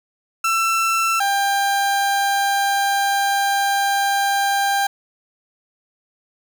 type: tone pair in turn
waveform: 30% pulse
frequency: 1338 / 795.6 Hz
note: E6 / G5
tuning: +25 / +25 cents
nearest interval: major sixth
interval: 900 cents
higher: first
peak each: -14 dBFS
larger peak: neither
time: 0.44-1.2 / 1.2-4.87 s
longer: second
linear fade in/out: 5 ms
effects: none